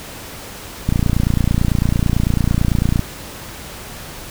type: click train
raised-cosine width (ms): 5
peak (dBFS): -3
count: 62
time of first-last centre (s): 0.89-2.993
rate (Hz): 29
effects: pink hiss -33 dBFS RMS until 4.3 s